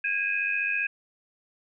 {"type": "tone cluster", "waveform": "sine", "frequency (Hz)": [1638, 2469, 2564], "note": ["G#6", "D#7", "E7"], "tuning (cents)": [-24, -14, -49], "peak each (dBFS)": -29, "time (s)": [0.04, 0.87], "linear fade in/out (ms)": 5, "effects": []}